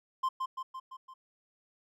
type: tone with echo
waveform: triangle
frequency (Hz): 1046.5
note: C6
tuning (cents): 0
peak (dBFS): -25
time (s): 0.23-0.29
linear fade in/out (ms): 10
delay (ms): 170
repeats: 5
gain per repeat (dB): -4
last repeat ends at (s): 1.14
effects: none